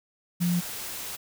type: tone in noise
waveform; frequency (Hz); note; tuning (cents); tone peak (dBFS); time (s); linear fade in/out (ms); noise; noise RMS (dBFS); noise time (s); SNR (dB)
sine; 175.2; F3; +6; -22; 0.4-0.61; 20; white; -36; 0.4-1.17; +11
effects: none